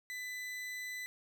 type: tone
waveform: 40% pulse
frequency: 2000 Hz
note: B6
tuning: 21 cents sharp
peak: -39 dBFS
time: 0.1-1.06 s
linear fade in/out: 0 ms
effects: none